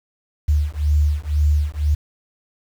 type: beating tone pair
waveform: sine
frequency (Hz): 73.42 / 75.42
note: D2 / D2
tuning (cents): 0 / +47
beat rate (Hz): 2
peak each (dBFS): -18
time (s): 0.48-1.95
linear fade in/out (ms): 10
effects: 7-bit